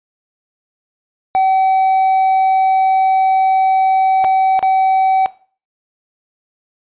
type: tone with dropouts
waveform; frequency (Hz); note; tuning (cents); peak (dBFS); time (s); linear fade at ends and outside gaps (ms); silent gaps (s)
triangle; 763; G5; -47; -8; 1.35-5.26; 0; 4.242-4.246 / 4.592-4.627
effects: noise-tail reverb RT60 0.4 s tail -18 dB re dry + resampled to 8000 Hz